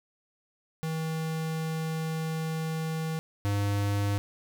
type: tone pair in turn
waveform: square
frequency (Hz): 160 / 101.32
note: D#3 / G#2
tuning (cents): +49 / -42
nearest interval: minor sixth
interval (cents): 791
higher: first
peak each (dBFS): -30 / -26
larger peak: second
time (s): 0.83-3.19 / 3.45-4.18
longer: first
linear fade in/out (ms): 0
effects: none